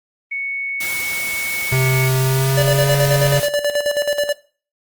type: tone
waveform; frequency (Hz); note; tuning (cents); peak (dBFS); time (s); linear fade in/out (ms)
sine; 2217; C#7; 0; -21; 0.31-2.09; 10
type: noise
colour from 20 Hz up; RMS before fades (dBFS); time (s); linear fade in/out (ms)
white; -27; 0.8-3.47; 10
type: tone with pitch glide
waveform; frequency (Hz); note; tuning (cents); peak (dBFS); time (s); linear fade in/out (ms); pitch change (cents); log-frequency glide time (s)
square; 130.81 to 138.51; C3 to C#3; 0 to -1; -15; 1.72-3.4; 5; +99; 2.19-2.94
type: tone with tremolo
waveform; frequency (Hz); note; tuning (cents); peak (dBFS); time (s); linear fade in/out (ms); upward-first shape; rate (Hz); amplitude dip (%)
square; 582; D5; -16; -15; 2.57-4.33; 10; square; 9.3; 65
effects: noise-tail reverb RT60 0.4 s tail -19 dB re dry + Opus 24 kbps